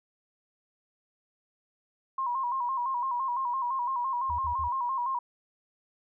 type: tone with vibrato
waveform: sine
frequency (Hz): 1014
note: B5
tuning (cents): +45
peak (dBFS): -27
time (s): 2.18-5.19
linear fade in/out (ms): 5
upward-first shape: square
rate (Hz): 5.9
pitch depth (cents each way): 84
type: tone bursts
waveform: sine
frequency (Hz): 77.78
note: D#2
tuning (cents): 0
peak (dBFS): -35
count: 3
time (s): 4.29-4.686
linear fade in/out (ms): 10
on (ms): 100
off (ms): 48
effects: none